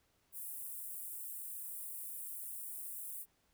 white high-pass noise, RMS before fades -45 dBFS, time 0.32-3.26 s, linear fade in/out 50 ms, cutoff 8600 Hz, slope 48 dB/octave, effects pink hiss -75 dBFS RMS until 3.53 s

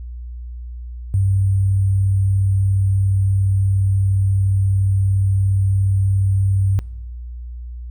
sine tone with sample-and-hold, 97.1 Hz, G2, 16 cents flat, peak -13 dBFS, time 1.14-6.79 s, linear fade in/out 0 ms, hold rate 8820 Hz, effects noise-tail reverb RT60 0.9 s tail -23 dB re dry + added 60 Hz sine -28 dBFS peak until 7.9 s

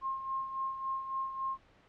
sine tone with tremolo, 1067 Hz, C6, 34 cents sharp, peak -31 dBFS, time 0.01-1.58 s, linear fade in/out 50 ms, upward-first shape sine, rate 3.6 Hz, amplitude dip 60%, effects pink hiss -63 dBFS RMS until 1.88 s + low-pass 3000 Hz 12 dB/octave

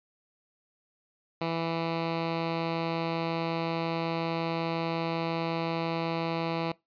10% pulse tone, 165.5 Hz, E3, 7 cents sharp, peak -20 dBFS, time 1.41-6.72 s, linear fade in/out 5 ms, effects noise-tail reverb RT60 0.2 s tail -22 dB re dry + resampled to 11025 Hz

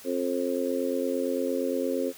harmonic tone, 88.7 Hz, F2, 27 cents sharp, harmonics 3 / 4 / 5 / 6, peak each -30 / -33 / -31 / -30 dBFS, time 0.04-2.13 s, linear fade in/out 50 ms, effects white hiss -48 dBFS RMS until 2.17 s

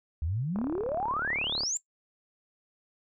sine exponential sweep, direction up, 71.9 to 7459 Hz, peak -28 dBFS, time 0.22-1.77 s, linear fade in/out 0 ms
click train, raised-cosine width 1 ms, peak -24 dBFS, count 40, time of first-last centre 0.56-1.634 s, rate 36.3 Hz
effects noise-tail reverb RT60 0.1 s tail -17 dB re dry

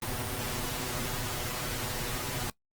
pink noise with comb filter, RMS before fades -34 dBFS, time 0.02-2.5 s, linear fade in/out 2 ms, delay 8.1 ms, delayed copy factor +0.9, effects noise-tail reverb RT60 0.1 s tail -21 dB re dry + Opus 32 kbps

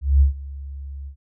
sine tone with ADSR envelope, 69.3 Hz, C#2, in tune, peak -9 dBFS, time 0.01-1.16 s, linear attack 200 ms, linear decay 120 ms, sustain -21 dB, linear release 90 ms, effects none

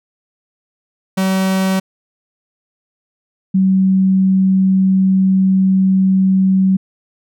45% pulse / sine tone pair in turn, 190 / 190 Hz, F#3 / F#3, +46 / +46 cents, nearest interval unison, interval 0 cents, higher neither, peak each -13 / -9 dBFS, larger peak second, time 1.17-1.8 / 3.54-6.77 s, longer second, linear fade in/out 10 ms, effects none

